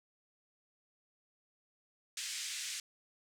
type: band-pass noise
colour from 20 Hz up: white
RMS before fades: -41 dBFS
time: 2.17-2.8 s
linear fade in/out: 2 ms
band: 1900 to 8100 Hz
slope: 24 dB/octave
effects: none